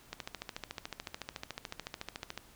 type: click train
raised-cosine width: 0.2 ms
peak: -21 dBFS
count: 32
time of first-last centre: 0.13-2.376 s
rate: 13.8 Hz
effects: pink hiss -59 dBFS RMS until 2.55 s